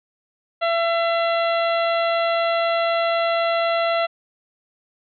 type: harmonic tone with a mistuned harmonic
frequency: 672 Hz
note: E5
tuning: 33 cents sharp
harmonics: 1 / 2 / 3 / 4 / 5 / 6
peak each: -19 / -25 / -29 / -31 / -33 / -35 dBFS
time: 0.61-4.07 s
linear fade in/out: 20 ms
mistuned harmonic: 4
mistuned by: +27 cents
effects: none